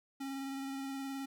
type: tone with vibrato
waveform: square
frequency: 271.8 Hz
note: C#4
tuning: 34 cents flat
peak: -39 dBFS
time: 0.2-1.26 s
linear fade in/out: 10 ms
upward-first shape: sine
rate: 19 Hz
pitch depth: 18 cents each way
effects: none